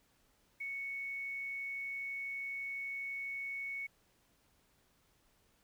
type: tone with quantisation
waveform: sine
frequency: 2217 Hz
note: C#7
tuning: in tune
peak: -38 dBFS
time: 0.6-3.87 s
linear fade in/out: 10 ms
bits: 11
effects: pink hiss -72 dBFS RMS until 5.63 s

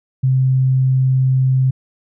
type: tone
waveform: sine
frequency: 130.81 Hz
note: C3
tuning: in tune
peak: -11 dBFS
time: 0.23-1.71 s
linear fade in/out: 10 ms
effects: none

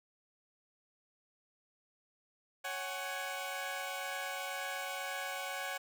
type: chord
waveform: 15% pulse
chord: C# suspended fourth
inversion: none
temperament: equal with one note detuned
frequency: 554.4 / 748.6 / 830.6 Hz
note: C#5 / F#5 / G#5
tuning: 0 / +20 / 0 cents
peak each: -36 / -34 / -39 dBFS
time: 2.64-5.78 s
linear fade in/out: 10 ms
effects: none

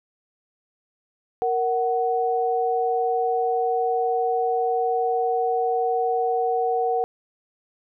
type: tone pair together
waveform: sine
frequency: 466.2 / 745.2 Hz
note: A#4 / F#5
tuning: 0 / +12 cents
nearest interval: minor sixth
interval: 812 cents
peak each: -23 / -22 dBFS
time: 1.42-7.04 s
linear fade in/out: 0 ms
effects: none

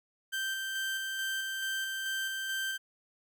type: tone with tremolo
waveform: 30% pulse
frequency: 1563 Hz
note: G6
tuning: 6 cents flat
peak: -29 dBFS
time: 0.32-2.78 s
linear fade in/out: 20 ms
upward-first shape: square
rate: 2.3 Hz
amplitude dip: 25%
effects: none

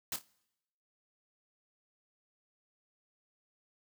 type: noise with echo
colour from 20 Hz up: white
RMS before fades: -36 dBFS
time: 0.12-0.16 s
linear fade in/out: 2 ms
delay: 28 ms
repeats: 3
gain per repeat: -11 dB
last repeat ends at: 0.244 s
effects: noise-tail reverb RT60 0.9 s tail -24 dB re dry

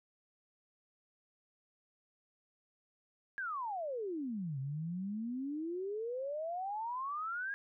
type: exponential two-way sweep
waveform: sine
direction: down then up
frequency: 1661.2 to 130.81 to 1661.2 Hz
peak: -36 dBFS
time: 3.38-7.54 s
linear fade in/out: 0 ms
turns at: 4.59 s
effects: none

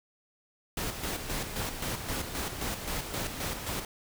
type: noise with tremolo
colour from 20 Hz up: pink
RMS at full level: -33 dBFS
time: 0.77-3.85 s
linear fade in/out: 2 ms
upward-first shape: square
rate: 3.8 Hz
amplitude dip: 50%
effects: none

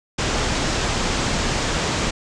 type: low-pass noise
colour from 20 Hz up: pink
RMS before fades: -22 dBFS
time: 0.18-2.11 s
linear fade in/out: 10 ms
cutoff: 7800 Hz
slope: 48 dB/octave
effects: none

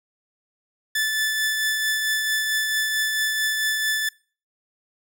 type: tone with tremolo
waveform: sawtooth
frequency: 1748 Hz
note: A6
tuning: 12 cents flat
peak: -16 dBFS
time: 0.95-4.09 s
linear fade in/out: 5 ms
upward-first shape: triangle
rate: 4.5 Hz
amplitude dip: 35%
effects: noise-tail reverb RT60 0.4 s tail -24 dB re dry

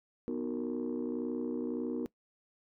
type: chord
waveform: sine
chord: B major seventh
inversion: none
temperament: just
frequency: 246.9 / 308.7 / 370.4 / 463 Hz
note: B3 / D#4 / F#4 / A#4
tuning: 0 / -14 / +2 / -12 cents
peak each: -35 / -37 / -38 / -38 dBFS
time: 0.28-2.06 s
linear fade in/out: 0 ms
effects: noise-tail reverb RT60 0.1 s tail -21 dB re dry + tanh soft clip ceiling -27 dBFS

